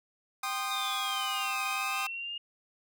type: chord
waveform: sawtooth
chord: C minor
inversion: second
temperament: equal with one note detuned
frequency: 784 / 1046.5 / 1230.9 Hz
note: G5 / C6 / Eb6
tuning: 0 / 0 / -19 cents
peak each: -33 / -35 / -30 dBFS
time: 0.43-2.07 s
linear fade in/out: 5 ms
type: linear two-way sweep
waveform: sine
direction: down then up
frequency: 3714 to 2487 to 2848 Hz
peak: -35 dBFS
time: 0.71-2.38 s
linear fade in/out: 5 ms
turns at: 1.65 s
effects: none